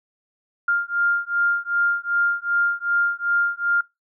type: beating tone pair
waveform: sine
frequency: 1400 / 1402.6 Hz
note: F6 / F6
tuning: +4 / +7 cents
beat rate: 2.6 Hz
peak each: -22 dBFS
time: 0.68-3.81 s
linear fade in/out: 5 ms
effects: noise-tail reverb RT60 0.2 s tail -23 dB re dry